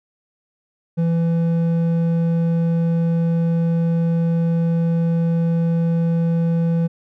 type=tone with hard clipping; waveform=sine; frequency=167 Hz; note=E3; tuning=23 cents sharp; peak=-17 dBFS; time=0.97-6.88 s; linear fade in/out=20 ms; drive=6 dB; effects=none